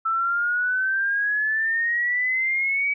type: exponential sweep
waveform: sine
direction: up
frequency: 1318.5 to 2285 Hz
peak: -20 dBFS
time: 0.05-2.94 s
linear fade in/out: 10 ms
effects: none